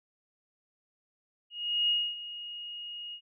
sine tone with ADSR envelope, 2871 Hz, F7, 47 cents sharp, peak -23 dBFS, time 1.5-3.21 s, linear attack 390 ms, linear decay 260 ms, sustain -15 dB, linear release 74 ms, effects none

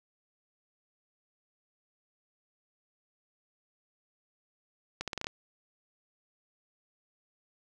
accelerating click train, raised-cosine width 0.2 ms, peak -17 dBFS, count 7, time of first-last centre 5.01-5.269 s, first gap 67 ms, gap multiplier 0.82, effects none

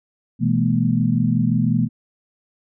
sine tone cluster, 123.5 / 164.1 / 212 / 237.6 Hz, B2 / E3 / G#3 / A#3, 0 / -8 / +36 / +33 cents, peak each -21 dBFS, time 0.39-1.89 s, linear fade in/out 50 ms, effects none

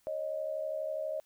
sine tone pair together, 550.1 / 622.3 Hz, C#5 / D#5, -13 / 0 cents, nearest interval major second, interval 213 cents, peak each -38 / -34 dBFS, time 0.07-1.2 s, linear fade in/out 0 ms, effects white hiss -70 dBFS RMS until 1.25 s

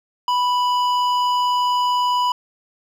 sine tone with hard clipping, 987.8 Hz, B5, in tune, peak -18 dBFS, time 0.28-2.32 s, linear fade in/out 2 ms, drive 10 dB, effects none

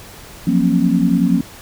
sine chord, Gb major seventh, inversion third, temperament equal with one note detuned, 174.61 / 185 / 233.1 / 270.5 Hz, F3 / Gb3 / Bb3 / Db4, 0 / 0 / 0 / -42 cents, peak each -17 / -18 / -17 / -17 dBFS, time 0.47-1.41 s, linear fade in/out 5 ms, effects pink hiss -38 dBFS RMS until 1.61 s

